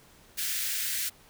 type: high-pass noise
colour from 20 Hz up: white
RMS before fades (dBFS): -31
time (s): 0.37-1.1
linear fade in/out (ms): 20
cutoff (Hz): 1500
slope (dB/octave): 48
effects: pink hiss -57 dBFS RMS until 1.29 s